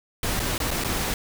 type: noise with dropouts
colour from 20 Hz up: pink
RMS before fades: -26 dBFS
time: 0.23-1.14 s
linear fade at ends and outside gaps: 2 ms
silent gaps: 0.395-0.399 / 0.58-0.601 / 0.707-0.712 / 0.839-0.845 s
effects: none